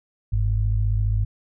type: tone pair together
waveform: sine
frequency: 49 / 103.83 Hz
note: G1 / G#2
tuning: 0 / 0 cents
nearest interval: octave + minor second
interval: 1300 cents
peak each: -21 dBFS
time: 0.32-1.25 s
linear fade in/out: 10 ms
effects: none